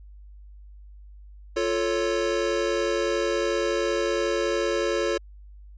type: chord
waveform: square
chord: F augmented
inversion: none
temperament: equal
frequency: 349.2 / 440 / 554.4 Hz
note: F4 / A4 / C#5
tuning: 0 / 0 / 0 cents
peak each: -28 dBFS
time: 1.56-5.18 s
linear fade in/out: 10 ms
effects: added 50 Hz sine -43 dBFS peak until 5.77 s + resampled to 16000 Hz